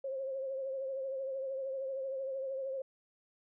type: tone with vibrato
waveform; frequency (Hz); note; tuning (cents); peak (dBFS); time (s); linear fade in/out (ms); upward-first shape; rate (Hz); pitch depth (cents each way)
sine; 535; C5; +38; -35; 0.04-2.82; 5; triangle; 13; 53
effects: none